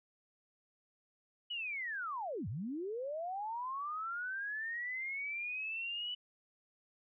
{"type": "linear two-way sweep", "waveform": "sine", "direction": "down then up", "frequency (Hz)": [2981, 87.31, 2981], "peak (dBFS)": -37, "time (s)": [1.5, 6.15], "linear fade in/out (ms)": 10, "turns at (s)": 2.48, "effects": []}